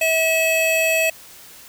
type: tone pair together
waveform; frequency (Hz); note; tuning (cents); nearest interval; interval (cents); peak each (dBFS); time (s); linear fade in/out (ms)
square; 645.8 / 2583; E5 / E7; -36 / -36; 2 octaves; 2400; -20 / -19; 0.01-1.1; 5
effects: white hiss -43 dBFS RMS until 1.68 s